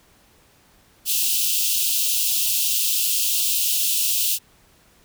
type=high-pass noise; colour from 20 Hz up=white; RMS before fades=-21 dBFS; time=1.05-4.39 s; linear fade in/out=50 ms; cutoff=2600 Hz; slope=96 dB/octave; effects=pink hiss -56 dBFS RMS until 5.04 s